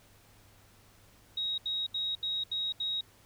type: tone bursts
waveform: sine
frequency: 3790 Hz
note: A#7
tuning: 28 cents sharp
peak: -30 dBFS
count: 6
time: 1.37-3.01 s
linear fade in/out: 5 ms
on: 210 ms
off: 76 ms
effects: added 102 Hz sine -64 dBFS peak until 3.25 s + pink hiss -61 dBFS RMS until 3.25 s